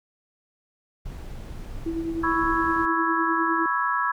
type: noise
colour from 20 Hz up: brown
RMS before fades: -36 dBFS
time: 1.05-2.86 s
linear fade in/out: 10 ms
type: tone with tremolo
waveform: sine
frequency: 329.6 Hz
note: E4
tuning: in tune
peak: -23 dBFS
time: 1.86-3.66 s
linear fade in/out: 2 ms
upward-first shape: triangle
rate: 9.8 Hz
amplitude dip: 60%
type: chord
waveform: sine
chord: C# minor seventh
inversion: third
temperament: equal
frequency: 987.8 / 1108.7 / 1318.5 / 1661.2 Hz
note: B5 / C#6 / E6 / G#6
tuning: 0 / 0 / 0 / 0 cents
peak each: -27 dBFS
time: 2.23-4.12 s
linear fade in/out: 10 ms
effects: none